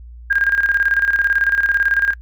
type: tone with tremolo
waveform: sine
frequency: 1615 Hz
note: G#6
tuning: 49 cents flat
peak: -11 dBFS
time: 0.3-2.14 s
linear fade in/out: 10 ms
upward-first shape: square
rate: 18 Hz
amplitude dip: 65%
effects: noise-tail reverb RT60 0.1 s tail -26 dB re dry + added 59 Hz sine -34 dBFS peak until 2.21 s